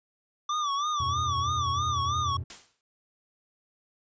square tone with vibrato, 1168 Hz, D6, 10 cents flat, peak -27 dBFS, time 0.49-2.37 s, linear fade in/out 5 ms, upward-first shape sine, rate 3.1 Hz, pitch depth 94 cents each way
triangle chord, E suspended second, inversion none, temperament equal, 82.41 / 92.5 / 123.47 Hz, E2 / F#2 / B2, 0 / 0 / 0 cents, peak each -34 / -33 / -34 dBFS, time 1-2.44 s, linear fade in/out 5 ms
white noise with exponential decay, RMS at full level -39 dBFS, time 2.5-2.81 s, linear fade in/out 1 ms, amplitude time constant 66 ms
effects resampled to 16000 Hz

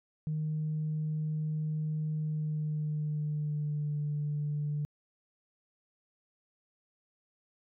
sine tone with pitch glide, 154.4 to 147.85 Hz, D#3 to D3, -13 to +12 cents, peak -29 dBFS, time 0.27-4.85 s, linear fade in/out 0 ms, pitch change -75 cents, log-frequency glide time 2.15-3.99 s, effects tanh soft clip ceiling -26 dBFS

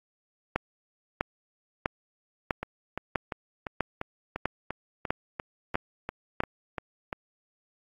two click trains, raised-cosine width 0.5 ms, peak -10 / -17 dBFS, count 10 / 14, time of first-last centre 0.56-6.404 / 2.63-7.128 s, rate 1.54 / 2.89 Hz, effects AAC 32 kbps

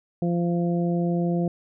harmonic tone, 172.7 Hz, F3, 19 cents flat, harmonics 1 / 2 / 3 / 4, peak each -22 / -28 / -32 / -34 dBFS, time 0.22-1.48 s, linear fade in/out 2 ms, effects none

